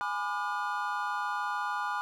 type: chord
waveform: triangle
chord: G# diminished seventh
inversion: none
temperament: just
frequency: 830.6 / 996.7 / 1196.1 / 1435.3 Hz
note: G#5 / B5 / D6 / F6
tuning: 0 / +16 / +31 / +47 cents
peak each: -34 dBFS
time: 0.01-2.01 s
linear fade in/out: 0 ms
effects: none